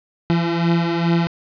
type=beating tone pair; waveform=30% pulse; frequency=168.4 / 170.8 Hz; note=E3 / F3; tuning=+37 / -38 cents; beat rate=2.4 Hz; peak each=-15 / -19 dBFS; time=0.3-1.27 s; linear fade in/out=0 ms; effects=resampled to 11025 Hz + 8-bit